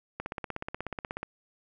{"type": "click train", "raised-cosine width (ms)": 0.5, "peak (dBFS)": -19, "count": 18, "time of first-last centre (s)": [0.2, 1.23], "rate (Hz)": 16.5, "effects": []}